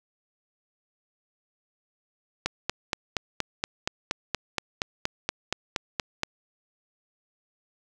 click train, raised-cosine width 0.2 ms, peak -8 dBFS, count 17, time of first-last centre 2.46-6.234 s, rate 4.24 Hz, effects none

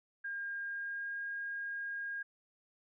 sine tone with pitch glide, 1612 to 1624.2 Hz, G6 to G#6, +48 to -39 cents, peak -37 dBFS, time 0.24-2.23 s, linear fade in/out 10 ms, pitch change +13 cents, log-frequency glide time 0.64-1.25 s, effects none

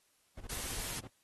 brown noise with tremolo, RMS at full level -44 dBFS, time 0.37-1.08 s, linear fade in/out 5 ms, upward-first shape square, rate 15 Hz, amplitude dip 80%
white noise, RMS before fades -40 dBFS, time 0.49-1 s, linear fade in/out 10 ms
effects white hiss -72 dBFS RMS until 1.23 s + AAC 32 kbps

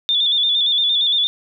sine tone with vibrato, 3520 Hz, A7, in tune, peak -14 dBFS, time 0.09-1.27 s, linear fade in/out 0 ms, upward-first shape square, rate 8.7 Hz, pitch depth 45 cents each way, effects none

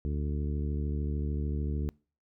harmonic tone, 73.42 Hz, D2, in tune, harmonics 1 / 2 / 3 / 4 / 5 / 6, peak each -30 / -36 / -40 / -42 / -44 / -46 dBFS, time 0.05-1.89 s, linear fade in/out 0 ms, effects noise-tail reverb RT60 0.4 s tail -26 dB re dry

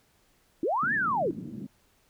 sine linear two-way sweep, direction up then down, 278.1 to 1839 to 278.1 Hz, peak -24 dBFS, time 0.63-1.31 s, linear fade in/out 2 ms, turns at 0.94 s
pink band-pass noise, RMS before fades -39 dBFS, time 0.82-1.67 s, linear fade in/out 10 ms, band 150 to 270 Hz, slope 24 dB/octave
effects pink hiss -66 dBFS RMS until 2.09 s

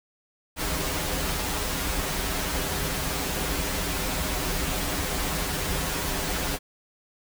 pink noise with comb filter, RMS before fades -28 dBFS, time 0.56-6.59 s, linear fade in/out 50 ms, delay 8.8 ms, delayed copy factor -0.85, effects none

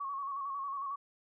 sine tone with vibrato, 1108.7 Hz, C#6, in tune, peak -35 dBFS, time 0-0.96 s, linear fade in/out 10 ms, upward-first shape square, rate 11 Hz, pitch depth 41 cents each way, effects none

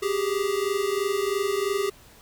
square tone pair together, 387 / 410 Hz, G4 / G#4, -22 / -22 cents, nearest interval minor second, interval 100 cents, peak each -27 dBFS, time 0.02-1.9 s, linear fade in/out 10 ms, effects pink hiss -52 dBFS RMS until 2.21 s

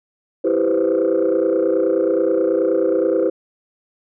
sine chord, C major seventh, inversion first, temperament equal, 329.6 / 392 / 493.9 / 523.3 Hz, E4 / G4 / B4 / C5, 0 / 0 / 0 / 0 cents, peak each -19 dBFS, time 0.44-3.3 s, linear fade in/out 10 ms, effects tanh soft clip ceiling -9 dBFS

